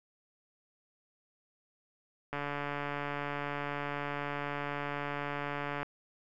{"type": "click train", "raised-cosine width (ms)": 0.5, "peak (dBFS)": -21, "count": 505, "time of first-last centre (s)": [2.33, 5.83], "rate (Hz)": 144, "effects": []}